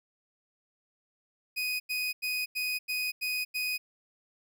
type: tone bursts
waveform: 30% pulse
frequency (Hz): 2496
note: D#7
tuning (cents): +5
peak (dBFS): -27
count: 7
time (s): 1.56-3.78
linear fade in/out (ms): 20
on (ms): 240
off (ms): 90
effects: none